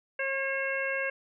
harmonic tone, 541 Hz, C#5, 42 cents flat, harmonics 1 / 2 / 3 / 4 / 5, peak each -33 / -42 / -32 / -35 / -37 dBFS, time 0.19-1.1 s, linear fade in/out 5 ms, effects none

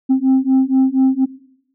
sine beating tone pair, 261.6 / 265.8 Hz, C4 / C4, 0 / +27 cents, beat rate 4.2 Hz, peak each -12 dBFS, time 0.09-1.26 s, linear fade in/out 20 ms, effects noise-tail reverb RT60 0.7 s tail -18 dB re dry + tanh soft clip ceiling -8 dBFS

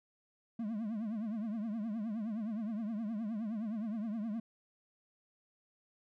triangle tone with vibrato, 218.1 Hz, A3, 15 cents flat, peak -33 dBFS, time 0.59-4.4 s, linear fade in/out 5 ms, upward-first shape triangle, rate 9.6 Hz, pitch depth 160 cents each way, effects none

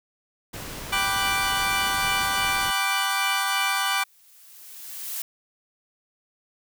pink noise, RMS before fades -36 dBFS, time 0.53-2.71 s, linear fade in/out 10 ms
20% pulse chord, G major seventh, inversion none, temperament equal, 784 / 987.8 / 1174.7 / 1480 Hz, G5 / B5 / D6 / F#6, 0 / 0 / 0 / 0 cents, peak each -23 / -25 / -21 / -24 dBFS, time 0.92-4.04 s, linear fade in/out 10 ms
blue noise with exponential growth, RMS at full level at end -30 dBFS, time 3.65-5.22 s, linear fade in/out 2 ms, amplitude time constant 340 ms
effects none

